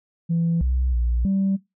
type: tone with pitch steps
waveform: sine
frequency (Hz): 167.4 / 63.5 / 59 / 194.2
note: E3 / B1 / A#1 / G3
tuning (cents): +27 / +49 / +22 / -16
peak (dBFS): -17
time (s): 0.29-1.57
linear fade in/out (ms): 20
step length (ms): 320
effects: noise-tail reverb RT60 0.2 s tail -21 dB re dry + tanh soft clip ceiling -15 dBFS